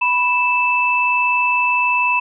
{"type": "tone pair together", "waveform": "sine", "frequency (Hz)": [984.1, 2637], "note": ["B5", "E7"], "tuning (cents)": [-6, 0], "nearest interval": "octave + perfect fourth", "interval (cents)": 1706, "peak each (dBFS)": [-17, -16], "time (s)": [0.01, 2.2], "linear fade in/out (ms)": 10, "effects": []}